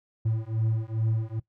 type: beating tone pair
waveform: triangle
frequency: 110 / 112.4 Hz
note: A2 / A2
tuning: 0 / +37 cents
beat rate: 2.4 Hz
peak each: -26 dBFS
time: 0.25-1.4 s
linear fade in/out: 10 ms
effects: noise-tail reverb RT60 0.1 s tail -18 dB re dry